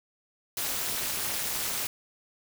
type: noise with amplitude modulation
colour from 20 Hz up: white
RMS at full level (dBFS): -27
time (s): 0.57-1.87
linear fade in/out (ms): 2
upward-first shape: sine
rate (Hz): 262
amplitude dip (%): 100
effects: none